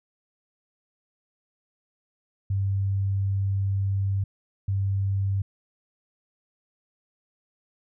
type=tone pair in turn; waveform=sine; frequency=98 / 98 Hz; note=G2 / G2; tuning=0 / 0 cents; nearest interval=unison; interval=0 cents; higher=neither; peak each=-22 dBFS; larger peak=neither; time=2.5-4.24 / 4.68-5.42 s; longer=first; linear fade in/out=5 ms; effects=none